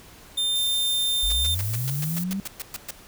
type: tone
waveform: 45% pulse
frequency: 3600 Hz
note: A7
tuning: 39 cents sharp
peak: -22 dBFS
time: 0.37-1.55 s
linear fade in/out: 10 ms
type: noise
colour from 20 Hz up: violet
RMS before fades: -33 dBFS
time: 0.55-2.24 s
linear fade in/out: 5 ms
type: linear sweep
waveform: sine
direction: up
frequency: 46.25 to 200 Hz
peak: -25 dBFS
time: 1.23-2.4 s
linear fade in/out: 0 ms
type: noise bursts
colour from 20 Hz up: white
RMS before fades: -32 dBFS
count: 12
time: 1.3-2.908 s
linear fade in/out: 2 ms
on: 24 ms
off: 120 ms
effects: pink hiss -48 dBFS RMS until 3.07 s